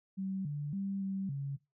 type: tone with pitch steps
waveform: sine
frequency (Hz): 191.7 / 146.1 / 196.2 / 193.4 / 139.2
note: G3 / D3 / G3 / G3 / C#3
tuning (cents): -38 / -9 / +2 / -23 / +8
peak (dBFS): -34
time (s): 0.17-1.57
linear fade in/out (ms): 20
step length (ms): 280
effects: noise-tail reverb RT60 0.2 s tail -18 dB re dry